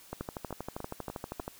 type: two click trains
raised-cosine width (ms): 1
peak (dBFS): -24 / -22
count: 5 / 18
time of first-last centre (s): 0.21-1.397 / 0.13-1.479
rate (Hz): 3.37 / 12.6
effects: white hiss -55 dBFS RMS until 1.59 s